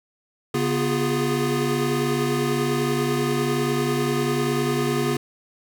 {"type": "tone cluster", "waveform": "square", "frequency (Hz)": [140.5, 245.3, 352.6, 411.4], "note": ["C#3", "B3", "F4", "G#4"], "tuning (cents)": [24, -12, 17, -16], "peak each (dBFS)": -27, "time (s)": [0.54, 5.17], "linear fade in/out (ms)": 5, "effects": ["9-bit"]}